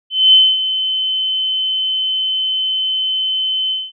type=tone with ADSR envelope; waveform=sine; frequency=3058 Hz; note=G7; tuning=44 cents flat; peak=-4 dBFS; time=0.1-3.92 s; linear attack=230 ms; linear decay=240 ms; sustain=-11 dB; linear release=210 ms; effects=none